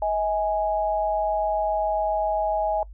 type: tone pair together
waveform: sine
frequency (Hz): 638 / 830.6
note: D#5 / G#5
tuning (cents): +43 / 0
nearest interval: perfect fourth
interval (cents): 457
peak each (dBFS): -24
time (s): 0.02-2.83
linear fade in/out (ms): 2
effects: noise-tail reverb RT60 0.1 s tail -22 dB re dry + added 50 Hz sine -39 dBFS peak until 2.93 s